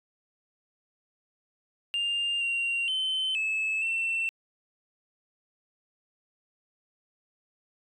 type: tone with pitch steps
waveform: sine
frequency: 2801 / 2761 / 3068 / 2602 / 2691 Hz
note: F7 / F7 / G7 / E7 / E7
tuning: +4 / -20 / -38 / -23 / +35 cents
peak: -24 dBFS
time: 1.94-4.29 s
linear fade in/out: 0 ms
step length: 470 ms
effects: tanh soft clip ceiling -24 dBFS